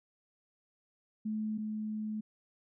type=tone pair in turn; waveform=sine; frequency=215.7 / 214.9 Hz; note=A3 / A3; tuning=-34 / -41 cents; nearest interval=unison; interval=7 cents; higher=first; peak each=-32 / -34 dBFS; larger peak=first; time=1.25-1.58 / 1.58-2.21 s; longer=second; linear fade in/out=10 ms; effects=none